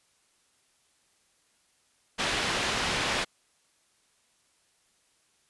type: low-pass noise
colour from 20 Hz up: white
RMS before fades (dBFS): -29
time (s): 2.18-3.25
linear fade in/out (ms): 20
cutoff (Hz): 3400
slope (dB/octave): 12
effects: white hiss -68 dBFS RMS until 5.49 s + resampled to 24000 Hz